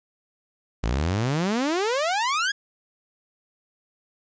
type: exponential sweep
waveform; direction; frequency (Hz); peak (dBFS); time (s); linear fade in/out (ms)
sawtooth; up; 51.8 to 1692; -18; 0.83-2.52; 10
effects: resampled to 16000 Hz + 9-bit

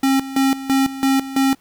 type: tone with tremolo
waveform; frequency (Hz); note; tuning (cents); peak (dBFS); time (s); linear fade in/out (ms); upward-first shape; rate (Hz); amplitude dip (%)
square; 269.4; C#4; -49; -14; 0.03-1.55; 5; square; 3; 80
effects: pink hiss -57 dBFS RMS until 1.6 s

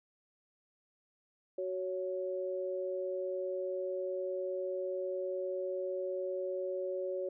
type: tone pair together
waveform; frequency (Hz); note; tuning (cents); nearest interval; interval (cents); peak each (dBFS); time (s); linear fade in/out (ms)
sine; 372.3 / 557.2; F#4 / C#5; +11 / +9; perfect fifth; 698; -37 / -36; 1.58-7.29; 5
effects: none

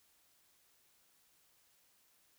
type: silence
effects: white hiss -71 dBFS RMS until 2.38 s

